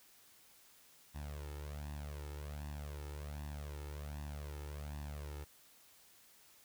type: tone with flanger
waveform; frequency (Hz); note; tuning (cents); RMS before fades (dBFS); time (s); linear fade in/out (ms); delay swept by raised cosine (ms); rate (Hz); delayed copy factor
sawtooth; 73.42; D2; 0; -45; 1.14-5.45; 20; 1.1 to 2.3; 1.3; +0.75
effects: white hiss -64 dBFS RMS until 6.64 s